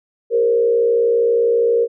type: tone with frequency modulation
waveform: sine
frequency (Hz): 466.2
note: A#4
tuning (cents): 0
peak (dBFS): -12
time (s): 0.3-1.88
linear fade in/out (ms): 50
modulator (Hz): 59.9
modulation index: 0.69
effects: none